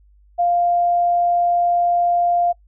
sine tone, 698.5 Hz, F5, in tune, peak -14 dBFS, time 0.38-2.53 s, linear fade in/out 20 ms, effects noise-tail reverb RT60 0.1 s tail -23 dB re dry + added 50 Hz sine -49 dBFS peak until 2.67 s

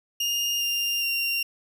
30% pulse tone with pitch steps, 2828 / 2797 / 2767 Hz, F7 / F7 / F7, +21 / +2 / -17 cents, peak -21 dBFS, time 0.2-1.43 s, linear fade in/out 5 ms, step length 410 ms, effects none

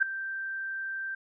sine tone with ADSR envelope, 1568 Hz, G6, in tune, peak -17 dBFS, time 0-1.15 s, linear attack 24 ms, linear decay 5 ms, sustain -15 dB, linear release 6 ms, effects none

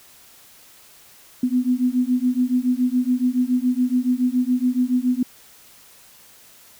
sine beating tone pair, 246.9 / 254 Hz, B3 / B3, 0 / +49 cents, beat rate 7.1 Hz, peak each -20 dBFS, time 1.43-5.23 s, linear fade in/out 5 ms, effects white hiss -49 dBFS RMS until 6.79 s

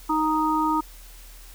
harmonic tone, 311.1 Hz, D#4, in tune, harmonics 1 / 3 / 4, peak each -24 / -23 / -26 dBFS, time 0.09-0.81 s, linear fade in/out 10 ms, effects added 40 Hz sine -43 dBFS peak until 1.54 s + white hiss -49 dBFS RMS until 1.54 s

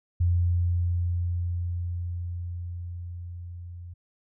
sine tone with level ramp, 87.31 Hz, F2, in tune, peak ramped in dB -19 to -38 dBFS, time 0.2-3.94 s, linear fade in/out 10 ms, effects none

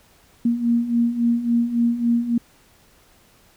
sine beating tone pair, 233.1 / 236.7 Hz, A#3 / A#3, 0 / +27 cents, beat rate 3.6 Hz, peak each -23 / -18 dBFS, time 0.45-2.38 s, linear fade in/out 5 ms, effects pink hiss -55 dBFS RMS until 3.56 s

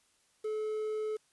triangle tone with quantisation, 431 Hz, A4, 36 cents flat, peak -30 dBFS, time 0.44-1.17 s, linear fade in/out 10 ms, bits 9, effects white hiss -70 dBFS RMS until 1.32 s + resampled to 24000 Hz

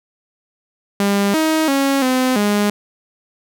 sawtooth tone with pitch steps, 200.5 / 316 / 274.9 / 256.5 / 206.2 Hz, G3 / D#4 / C#4 / C4 / G#3, +39 / +27 / -14 / -34 / -12 cents, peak -10 dBFS, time 1-2.7 s, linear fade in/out 2 ms, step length 340 ms, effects none

